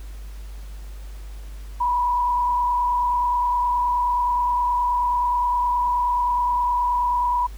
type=tone with frequency modulation; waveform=sine; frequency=978 Hz; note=B5; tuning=17 cents flat; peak=-18 dBFS; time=1.8-7.47 s; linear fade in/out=10 ms; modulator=29.5 Hz; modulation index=0.76; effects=added 50 Hz sine -33 dBFS peak until 7.57 s + pink hiss -50 dBFS RMS until 7.57 s